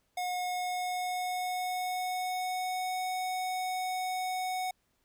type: tone with pitch glide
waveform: square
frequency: 724 to 740.5 Hz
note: F#5 to F#5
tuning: -38 to +1 cents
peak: -32 dBFS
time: 0.17-4.71 s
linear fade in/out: 5 ms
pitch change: +39 cents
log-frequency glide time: 0.37-3.01 s
effects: pink hiss -75 dBFS RMS until 5.04 s